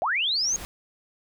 sine linear sweep, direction up, 587.3 to 6645 Hz, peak -22 dBFS, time 0.02-0.56 s, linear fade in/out 0 ms
pink noise with exponential growth, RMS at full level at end -36 dBFS, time 0.14-0.65 s, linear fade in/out 0 ms, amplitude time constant 110 ms
effects none

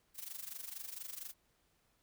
blue noise with amplitude modulation, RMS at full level -43 dBFS, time 0.14-1.34 s, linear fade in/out 50 ms, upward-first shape sine, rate 24.3 Hz, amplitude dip 80%, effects pink hiss -75 dBFS RMS until 2.02 s

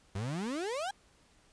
35% pulse exponential sweep, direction up, 91.9 to 830.6 Hz, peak -32 dBFS, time 0.15-0.91 s, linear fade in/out 5 ms, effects pink hiss -65 dBFS RMS until 1.52 s + resampled to 22050 Hz

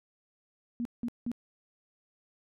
sine tone bursts, 237.7 Hz, A#3, 34 cents sharp, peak -30 dBFS, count 3, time 0.8-1.316 s, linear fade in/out 0 ms, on 52 ms, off 180 ms, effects none

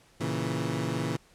20% pulse chord, A# diminished, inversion none, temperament equal, 116.54 / 138.59 / 164.81 Hz, A#2 / C#3 / E3, 0 / 0 / 0 cents, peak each -28 dBFS, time 0.2-1.17 s, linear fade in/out 10 ms, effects pink hiss -60 dBFS RMS until 1.34 s + low-pass 10000 Hz 12 dB/octave

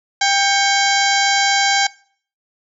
harmonic tone with a mistuned harmonic, 793 Hz, G5, 20 cents sharp, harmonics 1 / 2 / 3 / 4 / 5 / 6 / 7 / 8 / 9, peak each -17 / -20 / -22 / -23 / -24 / -25 / -25 / -26 / -27 dBFS, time 0.21-1.87 s, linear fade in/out 5 ms, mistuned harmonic 3, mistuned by -120 cents, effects noise-tail reverb RT60 0.5 s tail -22 dB re dry

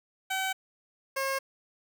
15% pulse tone pair in turn, 763 / 539.5 Hz, G5 / C#5, -47 / -47 cents, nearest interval tritone, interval 600 cents, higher first, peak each -22 dBFS, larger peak neither, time 0.3-0.53 / 1.16-1.39 s, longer neither, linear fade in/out 10 ms, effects none

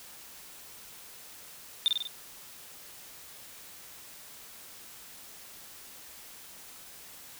sine tone with echo, 3608 Hz, A7, 43 cents sharp, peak -18 dBFS, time 1.86-1.88 s, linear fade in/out 0 ms, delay 48 ms, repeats 4, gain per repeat -4 dB, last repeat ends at 2.072 s, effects tanh soft clip ceiling -19 dBFS + white hiss -49 dBFS RMS until 7.39 s

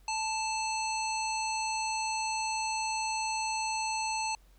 harmonic tone with a mistuned harmonic, 880 Hz, A5, in tune, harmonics 1 / 3 / 5 / 7 / 9, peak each -32 / -37 / -39 / -40 / -42 dBFS, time 0.08-4.35 s, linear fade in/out 2 ms, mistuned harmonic 5, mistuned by -38 cents, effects added 46 Hz sine -57 dBFS peak until 4.58 s + pink hiss -67 dBFS RMS until 4.58 s

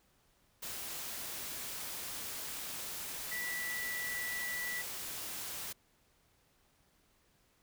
sine tone in noise, 1962 Hz, B6, 12 cents flat, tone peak -37 dBFS, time 3.31-4.82 s, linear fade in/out 10 ms, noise white, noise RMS -42 dBFS, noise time 0.62-5.73 s, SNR +2 dB, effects pink hiss -71 dBFS RMS until 7.62 s

